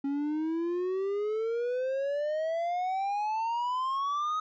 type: exponential sweep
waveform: triangle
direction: up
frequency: 274.8 to 1267 Hz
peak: -26 dBFS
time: 0.04-4.4 s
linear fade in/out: 5 ms
effects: resampled to 16000 Hz